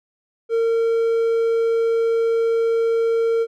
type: tone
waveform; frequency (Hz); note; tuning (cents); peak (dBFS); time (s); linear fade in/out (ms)
triangle; 457.5; A#4; -32; -14; 0.49-3.47; 50
effects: none